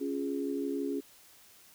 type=chord; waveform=sine; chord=Db major; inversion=none; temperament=equal; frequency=277.2 / 349.2 / 415.3 Hz; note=Db4 / F4 / Ab4; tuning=0 / 0 / 0 cents; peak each=-33 / -38 / -36 dBFS; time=0-1.01 s; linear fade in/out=20 ms; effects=white hiss -58 dBFS RMS until 1.74 s